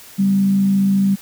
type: tone with frequency modulation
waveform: sine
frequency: 196 Hz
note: G3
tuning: in tune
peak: -12 dBFS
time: 0.18-1.16 s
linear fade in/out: 20 ms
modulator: 54.7 Hz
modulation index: 0.22
effects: white hiss -41 dBFS RMS until 1.21 s